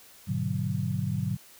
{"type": "chord", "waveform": "sine", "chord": "G# half-diminished seventh", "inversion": "none", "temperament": "just", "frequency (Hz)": [103.83, 124.59, 149.51, 186.89], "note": ["G#2", "B2", "D3", "F#3"], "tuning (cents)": [0, 16, 31, 18], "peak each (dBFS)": -32, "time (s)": [0.27, 1.37], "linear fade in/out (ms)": 20, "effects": ["white hiss -53 dBFS RMS until 1.59 s"]}